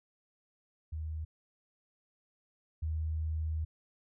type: tone pair in turn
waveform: sine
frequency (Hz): 78.5 / 78.87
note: D#2 / D#2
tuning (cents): +16 / +24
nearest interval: unison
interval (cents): 8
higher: second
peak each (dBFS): -35 / -31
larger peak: second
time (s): 0.92-1.25 / 2.82-3.65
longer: second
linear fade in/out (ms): 10
effects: none